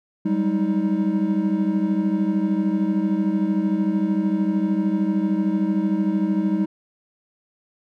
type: tone cluster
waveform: triangle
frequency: 190.3 / 203.5 / 314.8 Hz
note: F#3 / G#3 / D#4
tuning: +49 / -35 / +20 cents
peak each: -21 dBFS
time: 0.25-6.66 s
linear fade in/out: 10 ms
effects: none